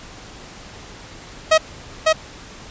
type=tone with echo; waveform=sawtooth; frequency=634 Hz; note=D#5; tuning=32 cents sharp; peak=-6 dBFS; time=1.51-1.58 s; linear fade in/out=10 ms; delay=550 ms; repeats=1; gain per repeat=-2 dB; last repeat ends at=2.13 s; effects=pink hiss -39 dBFS RMS until 2.7 s + resampled to 16000 Hz